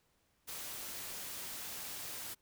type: noise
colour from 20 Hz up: white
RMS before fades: -44 dBFS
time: 0.47-2.35 s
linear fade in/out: 20 ms
effects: pink hiss -75 dBFS RMS until 2.41 s